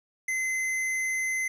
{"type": "tone", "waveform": "square", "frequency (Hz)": 2054, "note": "C7", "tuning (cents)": -33, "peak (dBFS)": -27, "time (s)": [0.28, 1.48], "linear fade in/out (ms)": 5, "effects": ["low-pass 12000 Hz 12 dB/octave", "10-bit"]}